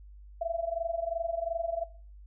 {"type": "tone with amplitude modulation", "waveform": "sine", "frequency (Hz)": 670, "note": "E5", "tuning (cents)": 28, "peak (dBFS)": -26, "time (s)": [0.41, 1.84], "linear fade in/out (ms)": 5, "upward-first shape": "sine", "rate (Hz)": 22.8, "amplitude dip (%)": 90, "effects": ["noise-tail reverb RT60 0.4 s tail -18 dB re dry", "added 50 Hz sine -47 dBFS peak until 2.26 s"]}